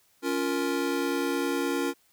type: chord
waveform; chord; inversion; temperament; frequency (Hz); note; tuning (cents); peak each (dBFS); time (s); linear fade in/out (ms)
square; Bb minor; first; just; 279.7 / 349.6 / 466.2; Db4 / F4 / Bb4; +16 / +2 / 0; -30 / -31 / -33; 0.22-1.94; 50
effects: white hiss -65 dBFS RMS until 2.12 s